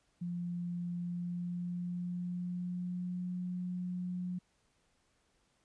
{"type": "tone with pitch glide", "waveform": "sine", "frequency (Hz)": [174.61, 179.93], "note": ["F3", "F#3"], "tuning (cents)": [0, -48], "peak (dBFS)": -35, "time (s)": [0.21, 4.39], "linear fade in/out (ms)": 10, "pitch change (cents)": 52, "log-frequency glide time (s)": [0.97, 3.33], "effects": ["pink hiss -74 dBFS RMS until 5.64 s", "resampled to 22050 Hz"]}